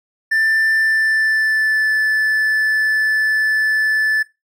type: tone with pitch glide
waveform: triangle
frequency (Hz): 1776 to 1745.5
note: A6 to A6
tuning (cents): +16 to -14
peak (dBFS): -12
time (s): 0.31-4.23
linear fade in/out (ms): 10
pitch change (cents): -30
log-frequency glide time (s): 0.75-1.94
effects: noise-tail reverb RT60 0.2 s tail -17 dB re dry